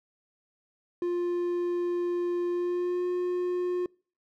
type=tone with pitch glide; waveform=triangle; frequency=350.9 to 358.1 Hz; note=F4 to F4; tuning=+8 to +43 cents; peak=-24 dBFS; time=1.02-3.86 s; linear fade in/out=2 ms; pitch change=+35 cents; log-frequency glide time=2.5-3.06 s; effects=noise-tail reverb RT60 0.4 s tail -26 dB re dry